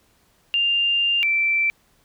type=tone pair in turn; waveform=sine; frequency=2796 / 2337 Hz; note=F7 / D7; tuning=+1 / -9 cents; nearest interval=minor third; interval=310 cents; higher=first; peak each=-17 dBFS; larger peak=neither; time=0.54-1.23 / 1.23-1.7 s; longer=first; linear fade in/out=0 ms; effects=pink hiss -61 dBFS RMS until 2.04 s